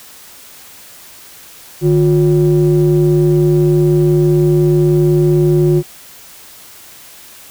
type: ring-modulated tone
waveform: triangle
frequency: 103 Hz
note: G#2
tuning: 14 cents flat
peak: -3 dBFS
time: 1.81-5.83 s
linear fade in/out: 50 ms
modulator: 254 Hz
effects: white hiss -38 dBFS RMS until 7.5 s